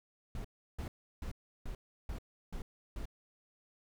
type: noise bursts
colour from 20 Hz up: brown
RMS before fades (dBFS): -40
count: 7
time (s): 0.35-3.055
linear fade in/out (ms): 2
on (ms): 95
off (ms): 340
effects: none